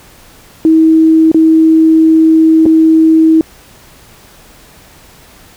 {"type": "tone with dropouts", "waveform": "sine", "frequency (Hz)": 320.3, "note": "E4", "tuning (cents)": -50, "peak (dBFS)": -3, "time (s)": [0.65, 3.41], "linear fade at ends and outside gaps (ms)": 1, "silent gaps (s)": [[1.316, 1.345], [2.656, 2.662]], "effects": ["pink hiss -40 dBFS RMS until 5.56 s"]}